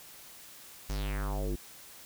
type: tone with low-pass filter sweep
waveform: square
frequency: 49.85 Hz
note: G1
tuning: 30 cents sharp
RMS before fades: -33 dBFS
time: 0.89-1.56 s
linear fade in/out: 10 ms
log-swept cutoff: 6700 to 300 Hz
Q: 3.9
effects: white hiss -51 dBFS RMS until 2.05 s